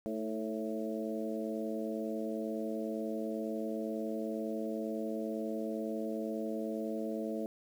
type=harmonic tone with a mistuned harmonic; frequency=110 Hz; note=A2; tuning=in tune; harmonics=2 / 3 / 4 / 5 / 6; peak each=-38 / -40 / -41 / -42 / -43 dBFS; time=0.06-7.46 s; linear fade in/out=0 ms; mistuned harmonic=3; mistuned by=-42 cents; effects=10-bit